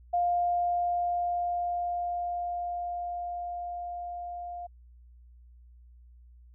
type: tone with level ramp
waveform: sine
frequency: 703 Hz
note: F5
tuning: 11 cents sharp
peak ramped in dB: -23 to -36 dBFS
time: 0.13-4.67 s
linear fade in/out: 10 ms
effects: added 60 Hz sine -51 dBFS peak until 6.54 s